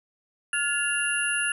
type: tone cluster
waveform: sine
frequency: 1418 / 1708 / 2774 / 10120 Hz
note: F6 / G#6 / F7 / D#9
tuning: +26 / +48 / -12 / +28 cents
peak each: -29 dBFS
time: 0.53-1.52 s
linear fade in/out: 2 ms
effects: none